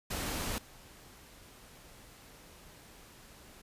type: noise with level steps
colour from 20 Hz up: pink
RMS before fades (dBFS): -36 / -55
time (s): 0.1-3.62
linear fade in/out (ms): 10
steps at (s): 0.58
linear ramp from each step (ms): 2
effects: resampled to 32000 Hz